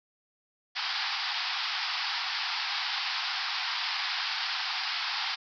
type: band-pass noise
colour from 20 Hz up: white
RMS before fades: -32 dBFS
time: 0.75-5.36 s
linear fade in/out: 20 ms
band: 740 to 5200 Hz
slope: 96 dB/octave
effects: none